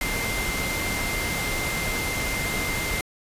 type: tone in noise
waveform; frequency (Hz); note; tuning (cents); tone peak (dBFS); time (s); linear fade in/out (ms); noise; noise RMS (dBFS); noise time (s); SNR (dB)
sine; 2093; C7; 0; -29; 0.01-3.01; 2; pink; -28; 0.01-3.01; -4
effects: resampled to 32000 Hz